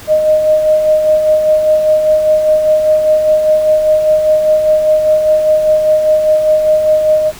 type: tone with tremolo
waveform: sine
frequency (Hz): 618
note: D#5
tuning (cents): -12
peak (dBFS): -5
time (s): 0.07-7.32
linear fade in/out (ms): 50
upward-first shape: sine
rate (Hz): 5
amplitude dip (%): 45
effects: pink hiss -33 dBFS RMS until 7.39 s